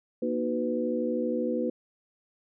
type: tone cluster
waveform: sine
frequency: 238.2 / 310.9 / 370.7 / 499.5 Hz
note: A#3 / D#4 / F#4 / B4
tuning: +38 / -1 / +3 / +20 cents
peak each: -30 / -33 / -34 / -30 dBFS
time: 0.22-1.7 s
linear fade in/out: 5 ms
effects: none